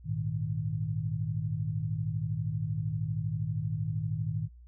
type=chord; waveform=sine; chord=Ab suspended second; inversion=none; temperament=equal; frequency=103.83 / 116.54 / 155.56 Hz; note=Ab2 / Bb2 / Eb3; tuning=0 / 0 / 0 cents; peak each=-34 / -34 / -33 dBFS; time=0.04-4.49 s; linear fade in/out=50 ms; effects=added 60 Hz sine -49 dBFS peak until 4.67 s